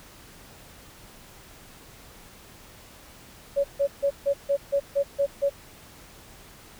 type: tone bursts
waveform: sine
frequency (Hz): 561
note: C#5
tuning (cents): +21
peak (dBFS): -19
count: 9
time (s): 3.56-5.498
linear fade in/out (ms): 20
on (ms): 82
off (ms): 150
effects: pink hiss -49 dBFS RMS until 6.79 s